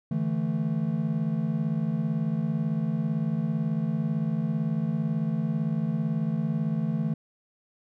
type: chord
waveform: triangle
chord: D suspended second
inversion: none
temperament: equal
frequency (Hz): 146.83 / 164.81 / 220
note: D3 / E3 / A3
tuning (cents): 0 / 0 / 0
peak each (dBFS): -29 / -26 / -27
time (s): 0.11-7.14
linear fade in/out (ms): 5
effects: none